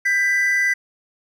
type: tone pair together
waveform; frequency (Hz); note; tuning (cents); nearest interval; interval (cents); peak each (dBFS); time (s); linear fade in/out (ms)
triangle; 1591 / 1987.1; G6 / B6; +25 / +10; major third; 385; -21 / -15; 0.05-0.74; 10
effects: none